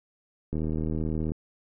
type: click train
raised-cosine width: 3 ms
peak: -18 dBFS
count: 63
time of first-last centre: 0.53-1.319 s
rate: 78.6 Hz
effects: none